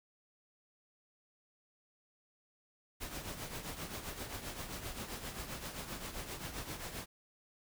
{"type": "noise with tremolo", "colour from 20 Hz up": "pink", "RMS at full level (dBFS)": -41, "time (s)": [3, 7.06], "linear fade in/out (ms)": 20, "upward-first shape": "triangle", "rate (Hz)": 7.6, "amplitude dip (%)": 65, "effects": []}